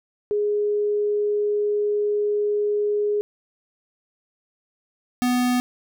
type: tone pair in turn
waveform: sine / square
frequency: 415.3 / 247.8 Hz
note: G#4 / B3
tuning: 0 / +6 cents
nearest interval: major sixth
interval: 894 cents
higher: first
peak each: -19 dBFS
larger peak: neither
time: 0.31-3.21 / 5.22-5.6 s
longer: first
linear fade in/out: 0 ms
effects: none